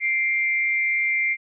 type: tone pair together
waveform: sine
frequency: 2101 / 2341 Hz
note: C7 / D7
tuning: +7 / -6 cents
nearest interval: major second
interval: 187 cents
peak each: -20 / -27 dBFS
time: 0-1.37 s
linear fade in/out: 50 ms
effects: none